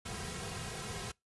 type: noise with comb filter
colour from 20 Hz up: pink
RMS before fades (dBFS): -41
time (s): 0.05-1.12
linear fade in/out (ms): 10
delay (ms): 3.4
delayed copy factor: -0.95
effects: noise-tail reverb RT60 0.2 s tail -25 dB re dry + resampled to 24000 Hz